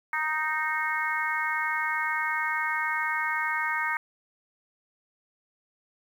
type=harmonic tone with a mistuned harmonic; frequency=311.1 Hz; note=D#4; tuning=in tune; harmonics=3 / 4 / 5 / 6 / 7; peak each=-32 / -33 / -32 / -31 / -32 dBFS; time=0.13-3.97 s; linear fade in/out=2 ms; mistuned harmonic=6; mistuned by=-17 cents; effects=9-bit